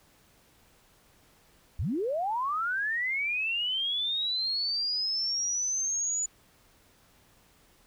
sine linear sweep, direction up, 55.3 to 6970 Hz, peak -27 dBFS, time 1.79-6.26 s, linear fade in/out 5 ms, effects pink hiss -62 dBFS RMS until 7.86 s

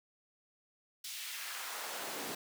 pink noise with high-pass filter sweep, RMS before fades -42 dBFS, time 1.04-2.35 s, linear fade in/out 5 ms, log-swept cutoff 3700 to 260 Hz, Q 1.1, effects none

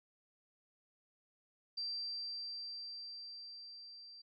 sine tone with level ramp, 4700 Hz, D8, 1 cent sharp, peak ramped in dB -37 to -52 dBFS, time 1.77-4.22 s, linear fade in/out 10 ms, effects none

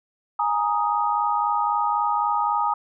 sine chord, Ab suspended second, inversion none, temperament just, 830.6 / 934.4 / 1245.9 Hz, Ab5 / Bb5 / Eb6, 0 / +4 / +2 cents, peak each -24 dBFS, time 0.39-2.74 s, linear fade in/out 5 ms, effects none

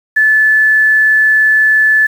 sine tone with quantisation, 1737 Hz, A6, 23 cents flat, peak -6 dBFS, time 0.16-2.07 s, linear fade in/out 10 ms, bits 6, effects none

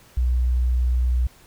sine tone, 61.74 Hz, B1, in tune, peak -17 dBFS, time 0.17-1.27 s, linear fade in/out 5 ms, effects pink hiss -52 dBFS RMS until 1.46 s

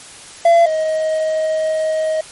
triangle tone pair in turn, 678 / 629.9 Hz, E5 / D#5, +49 / +21 cents, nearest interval minor second, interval 128 cents, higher first, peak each -5 / -13 dBFS, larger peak first, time 0.45-0.66 / 0.66-2.21 s, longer second, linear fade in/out 5 ms, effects white hiss -37 dBFS RMS until 2.31 s + MP3 48 kbps

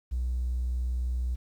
triangle tone, 61.74 Hz, B1, in tune, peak -23 dBFS, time 0.11-1.36 s, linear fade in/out 20 ms, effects tanh soft clip ceiling -24 dBFS + 10-bit

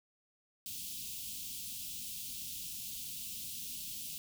white band-stop noise, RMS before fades -43 dBFS, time 0.66-4.18 s, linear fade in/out 0 ms, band 270 to 2700 Hz, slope 48 dB/octave, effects none

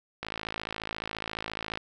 click train, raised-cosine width 0.3 ms, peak -17 dBFS, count 85, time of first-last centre 0.23-1.774 s, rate 54.4 Hz, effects none

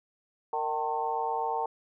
harmonic tone with a mistuned harmonic, 153.8 Hz, D#3, 20 cents flat, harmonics 3 / 4 / 5 / 6 / 7, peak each -35 / -42 / -32 / -31 / -39 dBFS, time 0.53-1.66 s, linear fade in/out 2 ms, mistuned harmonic 6, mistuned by -49 cents, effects none

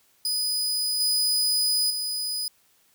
sawtooth tone with level steps, 4978 Hz, D#8, in tune, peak -21 / -18 / -24 dBFS, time 0.25-2.48 s, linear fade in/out 2 ms, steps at 1 / 1.9 s, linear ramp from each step 5 ms, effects white hiss -63 dBFS RMS until 2.94 s

